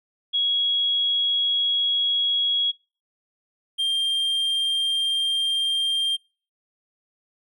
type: tone pair in turn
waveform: sine / triangle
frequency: 3322 / 3189 Hz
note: G#7 / G7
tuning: 0 / +29 cents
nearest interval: minor second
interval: 71 cents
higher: first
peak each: -19 / -19 dBFS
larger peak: neither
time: 0.33-2.72 / 3.78-6.17 s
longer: neither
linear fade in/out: 20 ms
effects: noise-tail reverb RT60 0.4 s tail -26 dB re dry